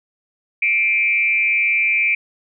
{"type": "tone with frequency modulation", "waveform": "sine", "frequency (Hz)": 2349, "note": "D7", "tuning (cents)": 0, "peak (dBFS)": -14, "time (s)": [0.62, 2.15], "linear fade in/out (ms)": 5, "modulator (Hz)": 196, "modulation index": 0.66, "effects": []}